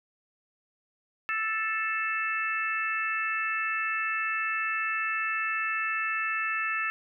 harmonic tone with a mistuned harmonic, 440 Hz, A4, in tune, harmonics 3 / 4 / 5 / 6, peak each -32 / -31 / -37 / -32 dBFS, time 1.29-6.9 s, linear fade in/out 0 ms, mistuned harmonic 5, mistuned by -20 cents, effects none

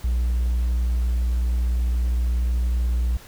triangle tone, 60.2 Hz, B1, 44 cents flat, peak -16 dBFS, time 0.04-3.17 s, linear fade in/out 5 ms, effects tanh soft clip ceiling -13 dBFS + pink hiss -46 dBFS RMS until 3.27 s

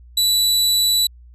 sawtooth tone, 3951 Hz, B7, in tune, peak -11 dBFS, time 0.17-1.07 s, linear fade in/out 5 ms, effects added 60 Hz sine -41 dBFS peak until 1.34 s + resampled to 32000 Hz

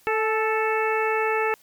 harmonic tone with a mistuned harmonic, 440 Hz, A4, in tune, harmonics 1 / 2 / 3 / 4 / 5 / 6, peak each -24 / -27 / -29 / -30 / -31 / -32 dBFS, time 0.07-1.54 s, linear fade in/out 0 ms, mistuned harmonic 2, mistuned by -28 cents, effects white hiss -57 dBFS RMS until 1.62 s

